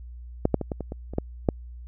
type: clicks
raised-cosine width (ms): 2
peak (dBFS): -6 / -6 / -15 / -15 / -18 / -20 / -23 / -10 / -6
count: 9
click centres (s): 0.454 / 0.543 / 0.613 / 0.718 / 0.807 / 0.921 / 1.136 / 1.184 / 1.488
effects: added 60 Hz sine -38 dBFS peak until 1.87 s